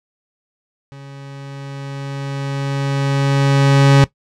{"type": "tone with level ramp", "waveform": "40% pulse", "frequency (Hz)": 138.59, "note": "C#3", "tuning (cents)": 0, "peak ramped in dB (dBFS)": [-33, -5], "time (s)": [0.92, 4.04], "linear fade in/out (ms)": 0, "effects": ["noise-tail reverb RT60 0.1 s tail -17 dB re dry", "low-pass 6000 Hz 12 dB/octave"]}